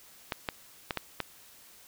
clicks, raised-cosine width 0.3 ms, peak -14 dBFS, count 5, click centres 0.322 / 0.488 / 0.908 / 0.973 / 1.203 s, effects white hiss -55 dBFS RMS until 1.87 s

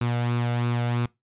sawtooth tone with flanger, 120 Hz, B2, 49 cents flat, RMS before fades -25 dBFS, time 0.01-1.06 s, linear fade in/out 5 ms, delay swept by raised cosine 0.77 to 1.44 ms, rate 3 Hz, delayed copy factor +0.5, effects noise-tail reverb RT60 0.2 s tail -22 dB re dry + resampled to 8000 Hz

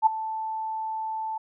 sine tone with ADSR envelope, 880 Hz, A5, in tune, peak -12 dBFS, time 0.02-1.38 s, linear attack 43 ms, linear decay 11 ms, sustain -16 dB, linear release 7 ms, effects none

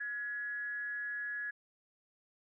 sine tone with frequency modulation, 1683 Hz, G#6, 23 cents sharp, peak -36 dBFS, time 0-1.51 s, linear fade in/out 10 ms, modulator 247 Hz, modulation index 0.31, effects none

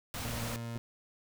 pink band-stop noise, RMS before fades -39 dBFS, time 0.14-0.56 s, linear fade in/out 0 ms, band 310 to 440 Hz, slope 96 dB/octave
30% pulse tone, 116.54 Hz, A#2, in tune, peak -35 dBFS, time 0.25-0.78 s, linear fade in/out 0 ms
clicks, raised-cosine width 2 ms, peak -32 dBFS, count 2, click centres 0.758 / 0.766 s
effects none

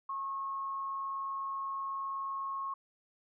sine tone with amplitude modulation, 1088 Hz, C#6, 33 cents flat, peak -33 dBFS, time 0.09-2.74 s, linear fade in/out 5 ms, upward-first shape sine, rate 181 Hz, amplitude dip 30%, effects none

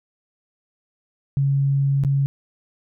sine tone with dropouts, 138.59 Hz, C#3, in tune, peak -16 dBFS, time 1.37-2.26 s, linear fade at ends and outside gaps 0 ms, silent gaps 2.037-2.048 s, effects none

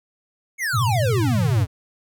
square exponential sweep, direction down, 2253 to 82.41 Hz, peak -22 dBFS, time 0.58-1.67 s, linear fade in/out 50 ms
sine tone with vibrato, 115.5 Hz, A#2, 16 cents flat, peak -18 dBFS, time 0.73-1.66 s, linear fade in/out 20 ms, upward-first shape triangle, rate 14 Hz, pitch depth 290 cents each way
effects none

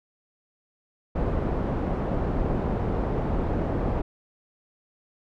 pink low-pass noise, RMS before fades -26 dBFS, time 1.15-4.02 s, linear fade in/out 10 ms, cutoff 710 Hz, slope 12 dB/octave, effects none

